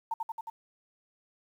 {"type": "tone with echo", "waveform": "sine", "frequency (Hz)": 902, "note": "A5", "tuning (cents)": 43, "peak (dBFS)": -28, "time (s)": [0.11, 0.14], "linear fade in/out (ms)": 5, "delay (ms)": 90, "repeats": 4, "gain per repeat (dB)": -2, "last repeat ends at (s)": 0.5, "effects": ["10-bit"]}